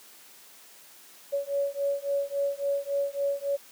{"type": "beating tone pair", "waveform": "sine", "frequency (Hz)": [560, 563.6], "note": ["C#5", "C#5"], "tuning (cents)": [18, 29], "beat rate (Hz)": 3.6, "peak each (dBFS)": -29, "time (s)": [1.32, 3.57], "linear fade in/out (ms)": 20, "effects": ["white hiss -52 dBFS RMS until 3.71 s", "high-pass 200 Hz 12 dB/octave"]}